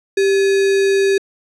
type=tone with sample-and-hold; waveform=sine; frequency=392 Hz; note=G4; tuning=in tune; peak=-11 dBFS; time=0.17-1.18 s; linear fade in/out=5 ms; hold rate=2100 Hz; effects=low-pass 7000 Hz 12 dB/octave